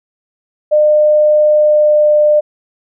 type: tone with pitch glide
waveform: sine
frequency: 604 to 599.8 Hz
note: D5 to D5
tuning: +48 to +36 cents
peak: -6 dBFS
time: 0.71-2.41 s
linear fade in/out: 20 ms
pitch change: -12 cents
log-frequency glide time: 1.53-2.16 s
effects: none